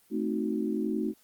sine chord, A diminished seventh, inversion none, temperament equal, 220 / 261.6 / 311.1 / 370 Hz, A3 / C4 / Eb4 / Gb4, 0 / 0 / 0 / 0 cents, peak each -31 / -35 / -32 / -34 dBFS, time 0.1-1.14 s, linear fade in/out 50 ms, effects white hiss -63 dBFS RMS until 1.23 s + Opus 24 kbps

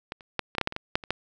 clicks, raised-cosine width 0.3 ms, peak -17 / -30 / -9 / -20 / -7 / -8 / -8 / -21 / -15 / -6 / -24 / -9 dBFS, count 12, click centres 0.121 / 0.208 / 0.393 / 0.551 / 0.583 / 0.613 / 0.674 / 0.724 / 0.764 / 0.955 / 1.038 / 1.106 s, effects none

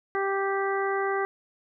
harmonic tone, 392 Hz, G4, in tune, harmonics 1 / 2 / 3 / 4 / 5, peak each -27 / -31 / -32 / -34 / -35 dBFS, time 0.15-1.25 s, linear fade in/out 0 ms, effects none

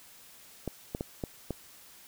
clicks, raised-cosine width 2 ms, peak -19 dBFS, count 5, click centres 0.677 / 0.949 / 1.009 / 1.238 / 1.507 s, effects white hiss -54 dBFS RMS until 2.07 s

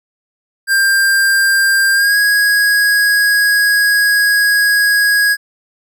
square tone with pitch glide, 1591 to 1654.7 Hz, G6 to G#6, +25 to -7 cents, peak -10 dBFS, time 0.67-5.37 s, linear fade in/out 50 ms, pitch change +68 cents, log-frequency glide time 1.93-2.17 s, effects none

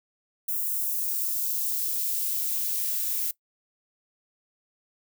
violet noise with high-pass filter sweep, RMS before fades -28 dBFS, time 0.48-3.31 s, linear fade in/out 5 ms, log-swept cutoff 9200 to 1100 Hz, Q 0.75, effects noise-tail reverb RT60 0.1 s tail -20 dB re dry

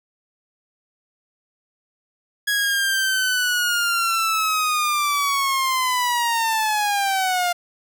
sawtooth linear sweep, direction down, 1667 to 698.5 Hz, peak -15 dBFS, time 2.47-7.53 s, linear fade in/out 10 ms, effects none

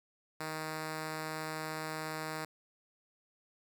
5% pulse tone, 156.9 Hz, D#3, 15 cents sharp, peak -26 dBFS, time 0.4-2.45 s, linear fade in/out 5 ms, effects none

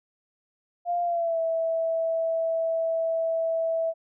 sine tone with pitch glide, 698.5 to 655.5 Hz, F5 to E5, 0 to -10 cents, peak -23 dBFS, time 0.85-3.94 s, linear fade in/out 50 ms, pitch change -110 cents, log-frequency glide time 1.03-1.39 s, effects none

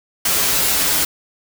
white noise with comb filter, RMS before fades -17 dBFS, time 0.25-1.05 s, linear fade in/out 5 ms, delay 8.5 ms, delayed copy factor -0.9, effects none

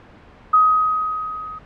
sine tone with level ramp, 1259 Hz, D#6, 20 cents sharp, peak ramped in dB -8 to -30 dBFS, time 0.53-1.59 s, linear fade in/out 10 ms, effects pink hiss -45 dBFS RMS until 1.65 s + low-pass 2000 Hz 12 dB/octave

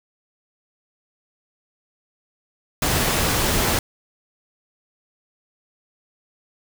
pink noise with amplitude modulation, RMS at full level -19 dBFS, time 2.82-3.79 s, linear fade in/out 2 ms, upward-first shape sine, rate 288 Hz, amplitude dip 30%, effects none

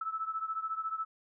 sine beating tone pair, 1306 / 1320 Hz, E6 / E6, -17 / +2 cents, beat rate 14 Hz, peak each -35 / -38 dBFS, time 0.01-1.05 s, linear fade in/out 5 ms, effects none

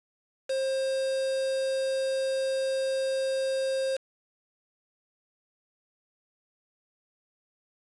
triangle tone with quantisation, 532 Hz, C5, 29 cents sharp, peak -24 dBFS, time 0.49-3.97 s, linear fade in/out 10 ms, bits 6, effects resampled to 22050 Hz

